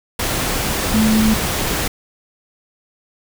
sine tone in noise, 218.3 Hz, A3, 13 cents flat, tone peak -12 dBFS, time 0.94-1.34 s, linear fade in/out 5 ms, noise pink, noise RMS -20 dBFS, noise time 0.19-1.88 s, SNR +5 dB, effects none

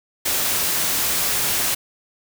white noise, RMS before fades -21 dBFS, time 0.25-1.75 s, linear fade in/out 10 ms, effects none

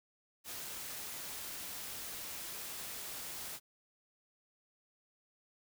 white noise, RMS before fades -44 dBFS, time 0.44-3.6 s, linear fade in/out 50 ms, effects none

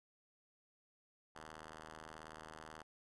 5% pulse ring-modulated tone, 78.4 Hz, D#2, 14 cents sharp, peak -37 dBFS, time 1.35-2.83 s, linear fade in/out 5 ms, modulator 812 Hz, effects resampled to 24000 Hz

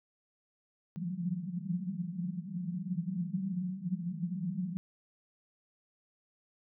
pink band-pass noise, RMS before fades -36 dBFS, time 0.96-4.77 s, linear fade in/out 0 ms, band 170 to 190 Hz, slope 96 dB/octave, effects none

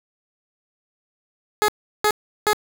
15% pulse tone bursts, 422.1 Hz, G#4, 28 cents sharp, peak -9 dBFS, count 3, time 1.62-2.532 s, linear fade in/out 0 ms, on 64 ms, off 360 ms, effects none

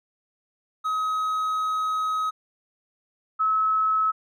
triangle / sine tone pair in turn, 1270 / 1292.2 Hz, D#6 / E6, +35 / -35 cents, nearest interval unison, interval 30 cents, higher second, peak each -21 / -19 dBFS, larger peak second, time 0.84-2.31 / 3.39-4.12 s, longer first, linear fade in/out 20 ms, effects none

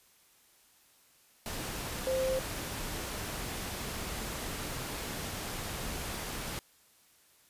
sine tone in noise, 523.3 Hz, C5, in tune, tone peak -28 dBFS, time 2.07-2.39 s, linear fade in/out 0 ms, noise pink, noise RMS -38 dBFS, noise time 1.46-6.59 s, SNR +7 dB, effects white hiss -64 dBFS RMS until 7.49 s + resampled to 32000 Hz

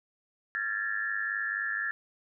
sine tone cluster, 1373 / 1627 / 1726 / 1830 Hz, F6 / G#6 / A6 / A#6, -30 / -36 / -34 / -32 cents, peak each -39 / -38 / -31 / -37 dBFS, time 0.55-1.91 s, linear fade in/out 0 ms, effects none

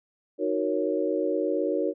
sine chord, D# minor seventh, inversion none, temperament equal, 311.1 / 370 / 466.2 / 554.4 Hz, D#4 / F#4 / A#4 / C#5, 0 / 0 / 0 / 0 cents, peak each -29 dBFS, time 0.38-1.94 s, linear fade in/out 50 ms, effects none

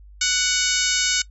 harmonic tone with a mistuned harmonic, 740 Hz, F#5, in tune, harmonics 2 / 3 / 4 / 5 / 6 / 7 / 8 / 9 / 10, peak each -27 / -27 / -27 / -27 / -27 / -27 / -27 / -27 / -27 dBFS, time 0.21-1.22 s, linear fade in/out 5 ms, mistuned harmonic 3, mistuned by +18 cents, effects noise-tail reverb RT60 0.1 s tail -20 dB re dry + added 50 Hz sine -42 dBFS peak until 1.3 s

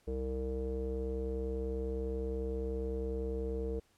square tone with low-pass filter, 65.1 Hz, C2, 8 cents flat, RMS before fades -36 dBFS, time 0.07-3.8 s, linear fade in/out 10 ms, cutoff 450 Hz, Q 6.9, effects pink hiss -70 dBFS RMS until 3.97 s + low-pass 12000 Hz 12 dB/octave

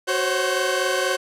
sawtooth tone cluster, 371.6 / 525 / 549 / 1531 Hz, F#4 / C5 / C#5 / G6, +7 / +6 / -17 / -41 cents, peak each -22 dBFS, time 0.07-1.17 s, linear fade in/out 20 ms, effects low-pass 11000 Hz 12 dB/octave

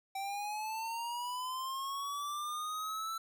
square linear sweep, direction up, 773 to 1332 Hz, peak -37 dBFS, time 0.15-3.18 s, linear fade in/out 5 ms, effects none

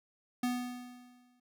square tone with exponential decay, 246.9 Hz, B3, in tune, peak -29 dBFS, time 0.43-1.4 s, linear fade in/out 5 ms, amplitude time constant 210 ms, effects none

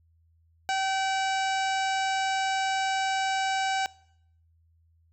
harmonic tone with a mistuned harmonic, 770 Hz, G5, 31 cents flat, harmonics 1 / 2 / 3 / 4 / 5 / 6 / 7 / 8 / 9 / 10, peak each -26 / -32 / -36 / -38 / -40 / -42 / -43 / -44 / -45 / -46 dBFS, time 0.69-3.86 s, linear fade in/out 0 ms, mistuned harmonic 4, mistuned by -90 cents, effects noise-tail reverb RT60 0.7 s tail -22 dB re dry + added 82 Hz sine -61 dBFS peak until 5.12 s

